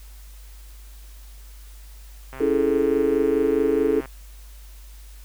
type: click train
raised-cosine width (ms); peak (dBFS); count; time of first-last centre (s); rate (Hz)
0.5; -23; 229; 2.33-4.057; 132
type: chord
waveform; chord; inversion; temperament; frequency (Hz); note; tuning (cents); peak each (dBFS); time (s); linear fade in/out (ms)
sine; A major seventh; first; equal; 277.2 / 329.6 / 415.3 / 440; C#4 / E4 / G#4 / A4; 0 / 0 / 0 / 0; -25 / -25 / -23 / -21; 2.4-4.01; 10
effects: added 50 Hz sine -40 dBFS peak until 5.24 s + white hiss -52 dBFS RMS until 5.24 s